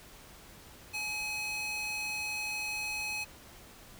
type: tone with high-pass filter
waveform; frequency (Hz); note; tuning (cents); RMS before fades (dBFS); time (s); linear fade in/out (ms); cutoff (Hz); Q
square; 846; G#5; +32; -36; 0.93-3.25; 20; 2100; 2
effects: pink hiss -53 dBFS RMS until 3.99 s